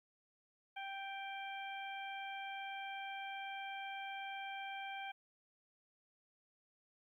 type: harmonic tone with a mistuned harmonic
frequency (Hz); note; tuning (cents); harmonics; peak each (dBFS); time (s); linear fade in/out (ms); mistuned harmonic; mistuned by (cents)
784; G5; 0; 1 / 2 / 3 / 4; -45 / -50 / -49 / -53; 0.76-5.12; 10; 4; +19
effects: 13-bit